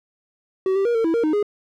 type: tone with pitch steps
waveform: triangle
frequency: 379.3 / 391.2 / 474.1 / 453.4 / 328.1 / 464.7 / 309.3 / 413.9 Hz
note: F#4 / G4 / A#4 / A#4 / E4 / A#4 / D#4 / G#4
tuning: +43 / -4 / +29 / -48 / -8 / -5 / -10 / -6 cents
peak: -15 dBFS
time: 0.66-1.428 s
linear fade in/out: 2 ms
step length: 96 ms
effects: none